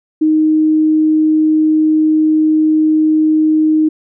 sine tone, 311.2 Hz, D#4, in tune, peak -8 dBFS, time 0.21-3.89 s, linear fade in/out 10 ms, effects none

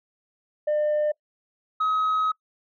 sine tone pair in turn, 601 / 1271.2 Hz, D5 / D#6, +40 / +37 cents, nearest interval octave + minor second, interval 1297 cents, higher second, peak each -18 dBFS, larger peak neither, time 0.67-1.12 / 1.8-2.32 s, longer second, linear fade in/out 10 ms, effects noise-tail reverb RT60 0.1 s tail -25 dB re dry + tanh soft clip ceiling -19 dBFS

